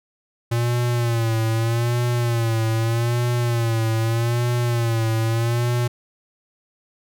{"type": "tone with vibrato", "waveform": "square", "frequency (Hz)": 116.54, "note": "A#2", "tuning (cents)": 0, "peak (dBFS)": -19, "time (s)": [0.51, 5.88], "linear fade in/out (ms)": 10, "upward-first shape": "sine", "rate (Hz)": 0.81, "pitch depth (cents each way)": 69, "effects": []}